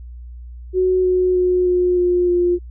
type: tone with pitch steps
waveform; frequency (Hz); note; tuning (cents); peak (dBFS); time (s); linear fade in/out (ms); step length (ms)
sine; 370 / 366.4 / 362.8 / 359.3 / 355.7 / 352.3; F#4 / F#4 / F#4 / F4 / F4 / F4; 0 / -17 / -34 / +49 / +32 / +15; -13; 0.73-2.59; 50; 310
effects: added 60 Hz sine -32 dBFS peak until 2.7 s